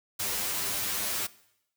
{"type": "noise with comb filter", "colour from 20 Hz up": "white", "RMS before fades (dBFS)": -31, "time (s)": [0.19, 1.27], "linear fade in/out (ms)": 10, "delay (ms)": 10, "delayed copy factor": 1, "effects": ["noise-tail reverb RT60 0.8 s tail -20 dB re dry"]}